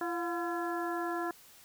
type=harmonic tone with a mistuned harmonic; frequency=340 Hz; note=F4; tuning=46 cents flat; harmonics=1 / 2 / 3 / 4 / 5; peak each=-35 / -38 / -40 / -41 / -42 dBFS; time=0.01-1.31 s; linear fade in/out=2 ms; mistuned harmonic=2; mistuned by=+70 cents; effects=white hiss -57 dBFS RMS until 1.64 s